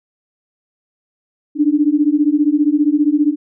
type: beating tone pair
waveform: sine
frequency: 288.9 / 303.9 Hz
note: D4 / D#4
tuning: -28 / -41 cents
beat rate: 15 Hz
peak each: -14 dBFS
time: 1.55-3.36 s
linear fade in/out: 50 ms
effects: none